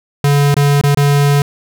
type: tone with dropouts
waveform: square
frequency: 143 Hz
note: D3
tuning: 46 cents flat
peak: -9 dBFS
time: 0.24-1.42 s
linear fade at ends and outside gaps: 2 ms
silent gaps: 0.543-0.566 / 0.813-0.837 / 0.947-0.972 s
effects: none